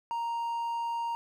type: tone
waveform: triangle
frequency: 932.3 Hz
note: A#5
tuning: in tune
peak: -28 dBFS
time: 0.11-1.15 s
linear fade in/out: 0 ms
effects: none